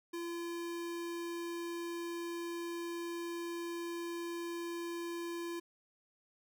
square tone, 341.2 Hz, F4, 40 cents flat, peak -39 dBFS, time 0.13-5.6 s, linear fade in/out 10 ms, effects none

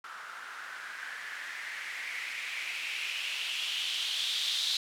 violet noise with low-pass filter sweep, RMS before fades -36 dBFS, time 0.04-4.77 s, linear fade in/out 2 ms, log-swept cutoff 1300 to 3800 Hz, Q 4.5, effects none

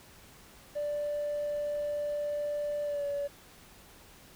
triangle tone with pitch glide, 587.3 to 570.9 Hz, D5 to D5, 0 to -49 cents, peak -27 dBFS, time 0.75-3.28 s, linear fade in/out 20 ms, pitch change -49 cents, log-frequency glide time 2.84-3.05 s, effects tanh soft clip ceiling -27 dBFS + pink hiss -55 dBFS RMS until 4.35 s

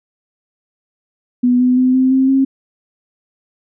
sine tone with pitch steps, 246.9 / 251.1 / 255.3 / 259.6 / 264 / 268.5 Hz, B3 / B3 / C4 / C4 / C4 / C4, 0 / +29 / -42 / -13 / +16 / +45 cents, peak -9 dBFS, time 1.43-2.45 s, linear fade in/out 10 ms, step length 170 ms, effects none

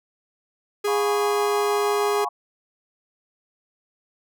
45% pulse tone, 412.1 Hz, G#4, 13 cents flat, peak -21 dBFS, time 0.84-2.25 s, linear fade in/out 10 ms
sine chord, C# dominant seventh, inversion first, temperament equal with one note detuned, 711.5 / 830.6 / 987.8 / 1108.7 Hz, E#5 / G#5 / B5 / C#6, +32 / 0 / 0 / 0 cents, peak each -31 / -29 / -31 / -29 dBFS, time 0.87-2.29 s, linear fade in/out 10 ms
effects none

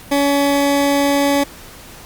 20% pulse tone, 282.4 Hz, C#4, 32 cents sharp, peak -8 dBFS, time 0.11-1.44 s, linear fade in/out 10 ms, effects pink hiss -38 dBFS RMS until 2.05 s + Opus 48 kbps

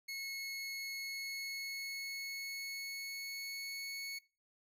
25% pulse tone with pitch glide, 2185 to 2208 Hz, C#7 to C#7, -26 to -7 cents, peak -37 dBFS, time 0.08-4.19 s, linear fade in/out 10 ms, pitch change +19 cents, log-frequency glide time 0.9-3.94 s, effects noise-tail reverb RT60 0.3 s tail -19 dB re dry

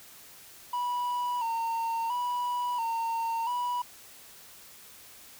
triangle tone with vibrato, 946 Hz, A#5, 25 cents sharp, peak -26 dBFS, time 0.73-3.82 s, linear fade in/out 5 ms, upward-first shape square, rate 0.73 Hz, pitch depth 58 cents each way, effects white hiss -51 dBFS RMS until 5.39 s

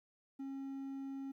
triangle tone, 271.7 Hz, C#4, 35 cents flat, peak -39 dBFS, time 0.39-1.32 s, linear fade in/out 10 ms, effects 13-bit

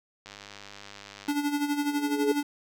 click train, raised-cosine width 0.2 ms, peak -26 dBFS, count 107, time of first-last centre 0.26-1.31 s, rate 101 Hz
square tone with tremolo, 290 Hz, D4, 22 cents flat, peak -24 dBFS, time 1.28-2.43 s, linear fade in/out 5 ms, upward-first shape sine, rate 12 Hz, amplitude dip 65%
sine tone with exponential growth, 423.2 Hz, G#4, 33 cents sharp, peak -20 dBFS, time 1.81-2.32 s, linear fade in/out 5 ms, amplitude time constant 110 ms
effects none

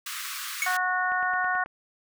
pink high-pass noise, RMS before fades -35 dBFS, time 0.06-0.77 s, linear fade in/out 5 ms, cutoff 1100 Hz, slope 96 dB/octave
square tone with exponential decay, 2217 Hz, C#7, in tune, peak -22 dBFS, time 0.62-0.75 s, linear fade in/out 1 ms, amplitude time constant 27 ms
harmonic tone, 366.6 Hz, F#4, 16 cents flat, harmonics 2 / 3 / 4 / 5, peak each -29 / -30 / -27 / -31 dBFS, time 0.66-1.64 s, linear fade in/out 5 ms
click train, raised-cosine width 0.5 ms, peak -27 dBFS, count 6, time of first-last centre 1.12-1.661 s, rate 9.25 Hz
effects none

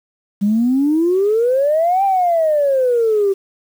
sine exponential two-way sweep, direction up then down, 197.1 to 798 to 383.8 Hz, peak -11 dBFS, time 0.41-3.34 s, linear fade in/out 20 ms, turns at 2.04 s, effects tanh soft clip ceiling -7 dBFS + 7-bit

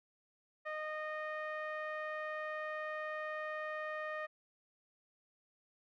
sawtooth tone with low-pass filter, 616 Hz, D#5, 17 cents flat, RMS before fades -41 dBFS, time 0.65-4.27 s, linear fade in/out 20 ms, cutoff 1800 Hz, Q 2.9, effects none

